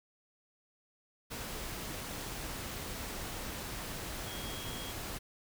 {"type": "tone in noise", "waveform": "sine", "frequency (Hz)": 3278, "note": "G#7", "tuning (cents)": -23, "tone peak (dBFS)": -47, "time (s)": [4.26, 4.93], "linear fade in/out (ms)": 20, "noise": "pink", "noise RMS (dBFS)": -41, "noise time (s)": [1.3, 5.19], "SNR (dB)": -9, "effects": []}